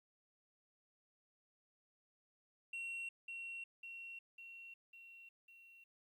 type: tone with echo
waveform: sine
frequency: 2731 Hz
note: F7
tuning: 39 cents flat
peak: -39 dBFS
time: 2.73-3.09 s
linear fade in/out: 5 ms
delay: 550 ms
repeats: 5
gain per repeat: -4 dB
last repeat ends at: 5.84 s
effects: tanh soft clip ceiling -41 dBFS + 13-bit